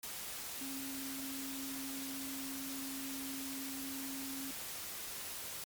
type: tone in noise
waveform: sine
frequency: 270 Hz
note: C#4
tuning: 45 cents flat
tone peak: -43 dBFS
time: 0.61-4.51 s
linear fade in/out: 2 ms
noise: white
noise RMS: -44 dBFS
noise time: 0.03-5.64 s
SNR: -2 dB
effects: MP3 96 kbps